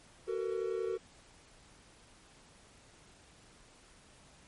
triangle tone cluster, 375.4 / 450 / 481.3 Hz, F#4 / A4 / B4, +25 / +39 / -45 cents, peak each -34 / -34 / -39 dBFS, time 0.27-0.98 s, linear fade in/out 20 ms, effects pink hiss -60 dBFS RMS until 4.47 s + MP3 48 kbps

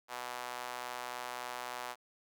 sawtooth tone with high-pass filter, 123.47 Hz, B2, in tune, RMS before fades -42 dBFS, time 0.08-1.96 s, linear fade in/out 50 ms, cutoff 850 Hz, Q 1.6, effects none

